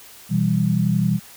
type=chord; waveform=sine; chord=E minor; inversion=second; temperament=equal; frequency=123.47 / 164.81 / 196 Hz; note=B2 / E3 / G3; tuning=0 / 0 / 0 cents; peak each=-22 / -20 / -20 dBFS; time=0.29-1.2 s; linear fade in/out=50 ms; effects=white hiss -44 dBFS RMS until 1.36 s